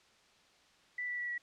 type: tone with pitch steps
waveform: sine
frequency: 1975.5 / 1960.7 / 1946.1 / 1931.5 Hz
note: B6 / B6 / B6 / B6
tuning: 0 / -13 / -26 / -39 cents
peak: -35 dBFS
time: 0.98-1.38 s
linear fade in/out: 5 ms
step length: 100 ms
effects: white hiss -65 dBFS RMS until 1.42 s + low-pass 5000 Hz 12 dB/octave